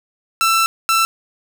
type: tone bursts at uneven times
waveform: sawtooth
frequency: 1335 Hz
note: E6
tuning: 22 cents sharp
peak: -9 dBFS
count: 2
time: 0.41-0.66 / 0.89-1.05 s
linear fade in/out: 0 ms
effects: none